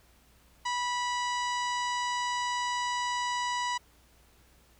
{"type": "harmonic tone with a mistuned harmonic", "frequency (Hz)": 980, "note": "B5", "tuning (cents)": -14, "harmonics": [1, 2, 3, 4, 5, 6, 7, 8], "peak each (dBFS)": [-30, -36, -40, -42, -44, -46, -47, -48], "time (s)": [0.65, 3.78], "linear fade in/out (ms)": 10, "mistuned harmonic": 8, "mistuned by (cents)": 26, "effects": ["added 60 Hz sine -63 dBFS peak until 4.79 s", "pink hiss -63 dBFS RMS until 4.79 s"]}